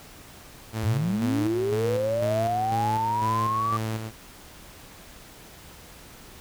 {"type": "tone with tremolo", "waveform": "sawtooth", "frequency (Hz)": 110.6, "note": "A2", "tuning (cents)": 9, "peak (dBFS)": -23, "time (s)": [0.72, 4.12], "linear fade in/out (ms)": 50, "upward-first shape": "square", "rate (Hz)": 2, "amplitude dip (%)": 45}
{"type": "linear sweep", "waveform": "sine", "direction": "up", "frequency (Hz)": [86, 1174.7], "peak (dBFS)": -23, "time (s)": [0.83, 3.77], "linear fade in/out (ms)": 5}
{"effects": ["pink hiss -47 dBFS RMS until 6.4 s"]}